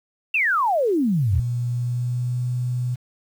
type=exponential sweep; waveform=sine; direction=down; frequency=2779 to 73.42 Hz; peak=-17 dBFS; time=0.34-1.4 s; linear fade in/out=5 ms
type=tone with pitch glide; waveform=sine; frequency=120.5 to 123.96 Hz; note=B2 to B2; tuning=-42 to +7 cents; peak=-21 dBFS; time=1.32-2.96 s; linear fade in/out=20 ms; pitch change=+49 cents; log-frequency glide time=1.46-2.46 s
effects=8-bit